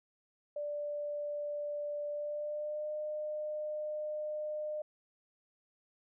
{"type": "tone with pitch glide", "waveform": "sine", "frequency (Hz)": [587.3, 606.3], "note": ["D5", "D#5"], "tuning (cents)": [0, -45], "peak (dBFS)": -35, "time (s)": [0.56, 4.82], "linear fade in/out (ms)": 5, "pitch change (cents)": 55, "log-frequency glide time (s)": [2.1, 2.92], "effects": []}